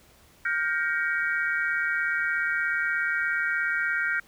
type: chord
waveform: sine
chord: G half-diminished seventh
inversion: third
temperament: just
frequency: 1411.2 / 1568 / 1881.6 / 2258 Hz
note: F6 / G6 / Bb6 / Db7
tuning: +18 / 0 / +16 / +31 cents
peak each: -28 / -28 / -30 / -34 dBFS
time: 0.45-4.2 s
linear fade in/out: 5 ms
effects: pink hiss -57 dBFS RMS until 4.27 s